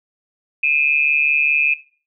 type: tone pair together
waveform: sine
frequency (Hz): 2434 / 2579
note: D#7 / E7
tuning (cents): -39 / -39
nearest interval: minor second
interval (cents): 100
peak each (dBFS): -17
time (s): 0.63-1.74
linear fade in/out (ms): 5
effects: noise-tail reverb RT60 0.4 s tail -18 dB re dry